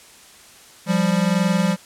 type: tone pair together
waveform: square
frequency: 174.61 / 196.18 Hz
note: F3 / G3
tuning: 0 / +2 cents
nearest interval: major second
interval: 202 cents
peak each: -20 dBFS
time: 0.86-1.77 s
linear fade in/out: 50 ms
effects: white hiss -46 dBFS RMS until 1.85 s + low-pass 10000 Hz 12 dB/octave